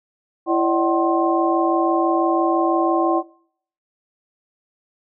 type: tone cluster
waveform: sine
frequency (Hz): 334.5 / 570 / 616 / 758 / 1059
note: E4 / C#5 / D#5 / F#5 / C6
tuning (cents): +25 / +48 / -17 / +42 / +21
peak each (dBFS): -18 / -26 / -25 / -22 / -23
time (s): 0.46-3.23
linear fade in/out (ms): 50
effects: noise-tail reverb RT60 0.6 s tail -23 dB re dry